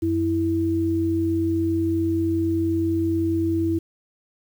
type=tone pair together; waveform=sine; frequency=93.09 / 328.7 Hz; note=F#2 / E4; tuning=+11 / -5 cents; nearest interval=octave + minor seventh; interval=2184 cents; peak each=-26 / -20 dBFS; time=0.02-3.79 s; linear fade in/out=10 ms; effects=8-bit